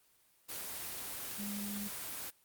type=tone in noise; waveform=sine; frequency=204.8 Hz; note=G#3; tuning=24 cents flat; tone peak=-39 dBFS; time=1.38-1.89 s; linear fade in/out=20 ms; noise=white; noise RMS=-42 dBFS; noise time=0.48-2.31 s; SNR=0 dB; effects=white hiss -69 dBFS RMS until 2.44 s + Opus 24 kbps